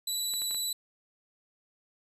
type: tone with vibrato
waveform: 20% pulse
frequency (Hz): 3951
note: B7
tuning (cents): 0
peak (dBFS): -24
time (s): 0.07-0.73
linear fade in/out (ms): 5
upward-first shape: sine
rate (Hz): 19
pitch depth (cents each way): 19
type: clicks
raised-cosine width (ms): 0.3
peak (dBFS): -29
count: 4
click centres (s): 0.338 / 0.419 / 0.511 / 0.546
effects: resampled to 32000 Hz + 10-bit